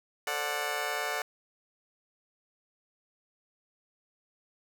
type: chord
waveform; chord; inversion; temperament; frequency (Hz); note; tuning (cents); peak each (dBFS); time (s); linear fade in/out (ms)
15% pulse; D dominant seventh; second; just; 440.5 / 528.6 / 587.3 / 734.2; A4 / C5 / D5 / F#5; +2 / +18 / 0 / -14; -31 / -34 / -30 / -28; 0.27-1.22; 2
effects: none